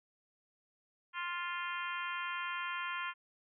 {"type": "harmonic tone with a mistuned harmonic", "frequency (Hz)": 350, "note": "F4", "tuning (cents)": 4, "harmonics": [3, 4, 5, 6, 7, 8, 9], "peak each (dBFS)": [-40, -42, -44, -46, -47, -48, -49], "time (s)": [1.13, 3.14], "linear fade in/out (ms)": 50, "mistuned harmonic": 8, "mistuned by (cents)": -31, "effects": []}